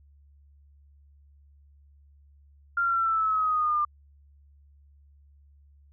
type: exponential sweep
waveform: sine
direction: down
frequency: 1396.9 to 1191 Hz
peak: -22 dBFS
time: 2.77-3.85 s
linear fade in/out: 5 ms
effects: added 71 Hz sine -54 dBFS peak until 5.92 s